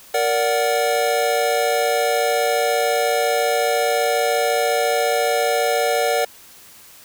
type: chord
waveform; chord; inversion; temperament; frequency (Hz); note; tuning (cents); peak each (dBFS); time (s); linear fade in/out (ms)
square; Bb augmented; none; equal with one note detuned; 466.2 / 580.6 / 740; Bb4 / D5 / F#5; 0 / -20 / 0; -22; 0.14-6.25; 5
effects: white hiss -45 dBFS RMS until 7.04 s